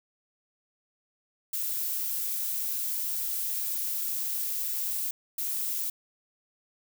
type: noise bursts at uneven times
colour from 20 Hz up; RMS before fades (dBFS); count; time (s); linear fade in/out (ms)
violet; -31; 2; 1.53-5.11 / 5.38-5.9; 5
effects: none